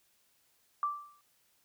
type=tone with exponential decay; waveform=sine; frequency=1171 Hz; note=D6; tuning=5 cents flat; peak=-26 dBFS; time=0.83-1.21 s; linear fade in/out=1 ms; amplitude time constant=82 ms; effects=white hiss -71 dBFS RMS until 1.64 s